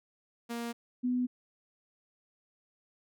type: tone pair in turn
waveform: sawtooth / sine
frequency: 234.8 / 248.8 Hz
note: A#3 / B3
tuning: +13 / +13 cents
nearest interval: minor second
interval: 100 cents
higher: second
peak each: -31 / -27 dBFS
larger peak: second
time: 0.49-0.73 / 1.03-1.27 s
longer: neither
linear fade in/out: 20 ms
effects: none